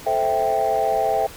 sine chord, A minor seventh, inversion none, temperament equal, 440 / 523.3 / 659.3 / 784 Hz, A4 / C5 / E5 / G5, 0 / 0 / 0 / 0 cents, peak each -25 / -25 / -21 / -20 dBFS, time 0.06-1.27 s, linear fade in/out 10 ms, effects tanh soft clip ceiling -11 dBFS + pink hiss -40 dBFS RMS until 1.36 s

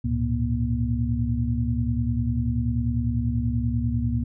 sine tone cluster, 70.1 / 109 / 119.2 / 238.6 Hz, C#2 / A2 / A#2 / A#3, +20 / -16 / +39 / +41 cents, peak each -27 dBFS, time 0.04-4.24 s, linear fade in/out 10 ms, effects none

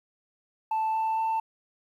sine tone with pitch steps, 880 / 885.6 / 891.3 Hz, A5 / A5 / A5, 0 / +11 / +22 cents, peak -22 dBFS, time 0.71-1.4 s, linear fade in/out 5 ms, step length 230 ms, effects tanh soft clip ceiling -23 dBFS + 10-bit

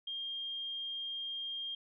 sine tone, 3213 Hz, G7, 42 cents sharp, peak -37 dBFS, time 0.07-1.75 s, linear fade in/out 5 ms, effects none

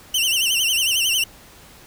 sawtooth tone with vibrato, 2900 Hz, F#7, 35 cents flat, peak -14 dBFS, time 0.14-1.24 s, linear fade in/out 5 ms, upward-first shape sine, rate 11 Hz, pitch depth 130 cents each way, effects pink hiss -46 dBFS RMS until 1.86 s

